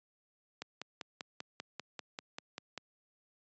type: click train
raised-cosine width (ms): 0.2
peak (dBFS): -23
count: 12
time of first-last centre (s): 0.62-2.777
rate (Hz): 5.1
effects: high-pass 150 Hz 12 dB/octave + resampled to 16000 Hz